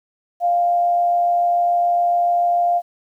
sine tone with frequency modulation, 698.5 Hz, F5, in tune, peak -14 dBFS, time 0.4-2.82 s, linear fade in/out 50 ms, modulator 107 Hz, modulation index 0.21, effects 9-bit

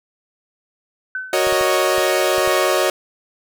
sine tone with exponential decay, 1518 Hz, F#6, 44 cents sharp, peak -20 dBFS, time 1.15-1.58 s, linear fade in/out 2 ms, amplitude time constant 92 ms
sawtooth chord, D# minor seventh, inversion first, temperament equal, 370 / 466.2 / 554.4 / 622.3 Hz, F#4 / A#4 / C#5 / D#5, 0 / 0 / 0 / 0 cents, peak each -16 / -21 / -16 / -16 dBFS, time 1.33-2.9 s, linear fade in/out 2 ms
clicks, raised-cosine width 5 ms, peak -24 dBFS, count 6, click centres 1.47 / 1.526 / 1.611 / 1.982 / 2.382 / 2.476 s
effects none

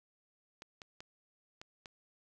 clicks, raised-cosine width 0.2 ms, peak -30 dBFS, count 5, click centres 0.621 / 0.818 / 1.005 / 1.615 / 1.858 s, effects none

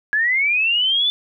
sine linear sweep, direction up, 1661.2 to 3520 Hz, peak -15 dBFS, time 0.13-1.1 s, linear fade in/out 0 ms, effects none

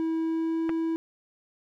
triangle tone with pitch glide, 324.3 to 326.7 Hz, E4 to E4, -28 to -15 cents, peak -23 dBFS, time 0-0.96 s, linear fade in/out 0 ms, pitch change +13 cents, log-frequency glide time 0.18-0.61 s
clicks, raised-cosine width 0.5 ms, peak -18 / -26 dBFS, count 2, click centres 0.693 / 0.699 s
effects none

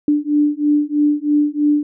sine beating tone pair, 293.7 / 296.8 Hz, D4 / D4, 0 / +18 cents, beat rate 3.1 Hz, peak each -16 dBFS, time 0.08-1.83 s, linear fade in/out 2 ms, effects none

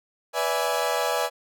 30% pulse chord, E dominant seventh, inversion second, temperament equal with one note detuned, 493.9 / 579.9 / 659.3 / 830.6 Hz, B4 / D5 / E5 / G#5, 0 / -22 / 0 / 0 cents, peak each -26 dBFS, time 0.33-1.3 s, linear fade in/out 50 ms, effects none

